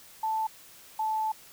sine tone pair in turn, 880 / 872.9 Hz, A5 / A5, 0 / -14 cents, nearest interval unison, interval 14 cents, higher first, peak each -26 dBFS, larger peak neither, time 0.23-0.47 / 0.99-1.32 s, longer second, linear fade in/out 5 ms, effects white hiss -52 dBFS RMS until 1.52 s

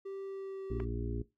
triangle tone with pitch glide, 390 to 385.3 Hz, G4 to G4, -9 to -30 cents, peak -37 dBFS, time 0.05-0.85 s, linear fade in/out 10 ms, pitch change -21 cents, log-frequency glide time 0.25-0.71 s
harmonic tone, 58.27 Hz, A#1, in tune, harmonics 1 / 2 / 4 / 5 / 6 / 7, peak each -37 / -40 / -43 / -44 / -45 / -45 dBFS, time 0.7-1.22 s, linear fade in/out 5 ms
clicks, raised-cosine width 0.5 ms, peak -38 / -29 dBFS, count 2, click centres 0.799 / 0.802 s
effects noise-tail reverb RT60 0.2 s tail -17 dB re dry

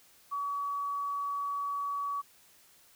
sine tone, 1135 Hz, C#6, 41 cents sharp, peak -31 dBFS, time 0.31-2.22 s, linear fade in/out 20 ms, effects white hiss -61 dBFS RMS until 2.95 s

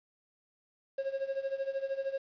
triangle tone with tremolo, 542 Hz, C#5, 39 cents flat, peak -27 dBFS, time 0.98-2.18 s, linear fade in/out 5 ms, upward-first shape sine, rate 13 Hz, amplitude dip 80%, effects resampled to 11025 Hz + 10-bit

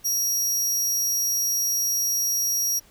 sawtooth tone, 5680 Hz, F8, 28 cents sharp, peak -19 dBFS, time 0.04-2.8 s, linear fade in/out 20 ms, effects pink hiss -55 dBFS RMS until 2.9 s

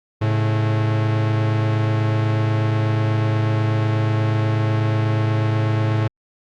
45% pulse tone pair together, 108.5 / 136.7 Hz, A2 / C#3, -24 / -24 cents, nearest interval major third, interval 400 cents, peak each -17 / -26 dBFS, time 0.21-6.08 s, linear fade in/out 10 ms, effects low-pass 3000 Hz 12 dB/octave + Opus 48 kbps

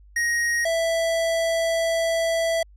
square tone pair in turn, 1877 / 660.8 Hz, A#6 / E5, +11 / +4 cents, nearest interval octave + tritone, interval 1807 cents, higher first, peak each -21 dBFS, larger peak neither, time 0.16-0.65 / 0.65-2.63 s, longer second, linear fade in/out 5 ms, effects added 50 Hz sine -47 dBFS peak until 2.76 s + low-pass 11000 Hz 12 dB/octave

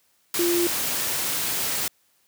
sine tone in noise, 345.9 Hz, F4, 17 cents flat, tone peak -20 dBFS, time 0.39-0.67 s, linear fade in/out 2 ms, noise white, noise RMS -26 dBFS, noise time 0.34-1.88 s, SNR +3 dB, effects white hiss -65 dBFS RMS until 2.27 s + high-pass 80 Hz 12 dB/octave

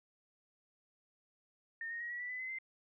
sine tone with pitch steps, 1826 / 1860.1 / 1894.8 / 1930.1 / 1966.1 / 2003 / 2040 / 2078 Hz, A#6 / A#6 / A#6 / B6 / B6 / B6 / C7 / C7, -36 / -4 / +28 / -40 / -8 / +24 / -44 / -12 cents, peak -39 dBFS, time 1.81-2.586 s, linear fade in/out 2 ms, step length 97 ms, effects none

